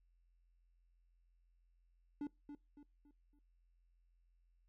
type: tone with echo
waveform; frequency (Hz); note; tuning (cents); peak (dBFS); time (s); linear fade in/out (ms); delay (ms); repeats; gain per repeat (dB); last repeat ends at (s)
triangle; 290.5; D4; -19; -37; 2.21-2.27; 2; 280; 4; -8; 3.39
effects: noise-tail reverb RT60 0.2 s tail -21 dB re dry + added 43 Hz sine -70 dBFS peak until 4.68 s